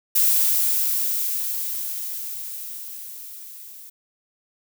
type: noise with level ramp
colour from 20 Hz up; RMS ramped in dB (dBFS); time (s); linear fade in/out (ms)
violet; -17 to -42; 0.15-3.9; 10
effects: none